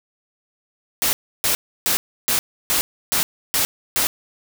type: noise bursts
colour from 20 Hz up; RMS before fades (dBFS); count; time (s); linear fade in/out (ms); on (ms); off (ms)
white; -19; 8; 1.02-4.07; 0; 110; 310
effects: none